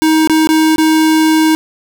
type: tone with dropouts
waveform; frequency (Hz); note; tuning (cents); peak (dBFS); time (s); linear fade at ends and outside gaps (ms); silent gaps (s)
square; 315.6; D#4; +25; -8; 0.02-1.55; 0; 0.274-0.297 / 0.472-0.49 / 0.76-0.782
effects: none